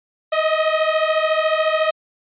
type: beating tone pair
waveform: sawtooth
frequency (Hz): 622.3 / 636.3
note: D#5 / D#5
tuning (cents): 0 / +39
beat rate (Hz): 14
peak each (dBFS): -15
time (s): 0.32-1.91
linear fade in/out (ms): 10
effects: resampled to 8000 Hz